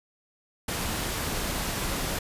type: noise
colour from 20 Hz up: pink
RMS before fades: -30 dBFS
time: 0.68-2.19 s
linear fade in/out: 5 ms
effects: resampled to 32000 Hz